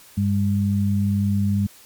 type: tone pair together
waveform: sine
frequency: 99 / 201 Hz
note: G2 / G3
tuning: +18 / +44 cents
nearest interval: octave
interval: 1226 cents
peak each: -20 dBFS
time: 0.17-1.67 s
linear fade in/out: 10 ms
effects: white hiss -48 dBFS RMS until 1.85 s + MP3 96 kbps